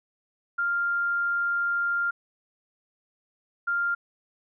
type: tone bursts at uneven times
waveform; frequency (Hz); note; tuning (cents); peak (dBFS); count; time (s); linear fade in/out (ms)
sine; 1396.9; F6; 0; -23; 2; 0.58-2.11 / 3.67-3.95; 10
effects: none